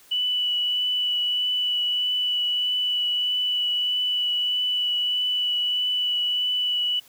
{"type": "tone with vibrato", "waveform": "sine", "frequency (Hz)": 2963, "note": "F#7", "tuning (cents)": 2, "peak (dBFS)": -21, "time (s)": [0.11, 7], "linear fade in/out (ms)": 10, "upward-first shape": "triangle", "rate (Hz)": 1.6, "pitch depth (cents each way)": 13, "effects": ["white hiss -53 dBFS RMS until 7.08 s"]}